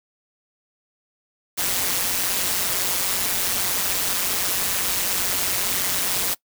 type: noise with amplitude modulation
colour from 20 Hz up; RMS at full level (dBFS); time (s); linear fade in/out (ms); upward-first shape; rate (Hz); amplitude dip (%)
white; -20; 1.57-6.35; 20; sine; 185; 70
effects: noise-tail reverb RT60 0.1 s tail -22 dB re dry